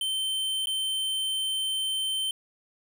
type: tone with dropouts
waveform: square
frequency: 3100 Hz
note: G7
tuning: 20 cents flat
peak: -27 dBFS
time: 0.01-2.31 s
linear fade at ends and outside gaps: 2 ms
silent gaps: 0.658-0.67 s
effects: none